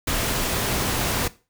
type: noise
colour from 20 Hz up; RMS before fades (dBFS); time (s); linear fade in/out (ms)
pink; -24; 0.07-1.28; 5
effects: noise-tail reverb RT60 0.3 s tail -17 dB re dry